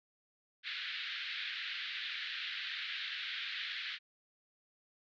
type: band-pass noise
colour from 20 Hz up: white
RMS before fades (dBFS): -41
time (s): 0.63-3.99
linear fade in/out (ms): 50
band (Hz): 1500 to 4000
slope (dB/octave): 48
effects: none